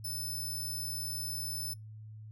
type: tone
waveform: 10% pulse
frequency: 5274 Hz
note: E8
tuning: in tune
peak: -30 dBFS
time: 0.04-1.74 s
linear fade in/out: 10 ms
effects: noise-tail reverb RT60 0.2 s tail -26 dB re dry + added 108 Hz sine -45 dBFS peak until 2.31 s